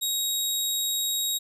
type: tone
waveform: 20% pulse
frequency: 3790 Hz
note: A#7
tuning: 28 cents sharp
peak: -19 dBFS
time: 0.01-1.39 s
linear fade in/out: 20 ms
effects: none